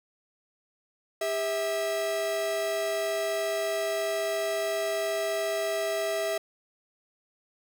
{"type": "tone pair together", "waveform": "45% pulse", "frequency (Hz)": [401.5, 651], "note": ["G4", "E5"], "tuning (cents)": [41, -22], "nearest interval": "minor sixth", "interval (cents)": 837, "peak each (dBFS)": [-33, -28], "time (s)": [1.21, 6.38], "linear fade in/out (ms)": 5, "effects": []}